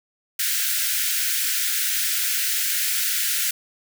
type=high-pass noise; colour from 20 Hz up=white; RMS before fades=-23 dBFS; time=0.39-3.51 s; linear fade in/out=5 ms; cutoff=1400 Hz; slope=96 dB/octave; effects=none